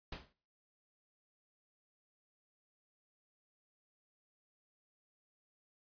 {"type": "noise with exponential decay", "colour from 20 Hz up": "pink", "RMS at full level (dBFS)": -40, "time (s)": [0.12, 0.33], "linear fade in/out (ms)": 5, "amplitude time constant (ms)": 45, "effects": ["noise-tail reverb RT60 0.5 s tail -24 dB re dry", "resampled to 11025 Hz"]}